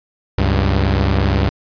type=tone pair together; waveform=sawtooth; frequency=68.9 / 97.44 Hz; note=C#2 / G2; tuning=-10 / -10 cents; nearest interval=tritone; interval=600 cents; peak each=-12 dBFS; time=0.38-1.49 s; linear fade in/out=0 ms; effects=resampled to 11025 Hz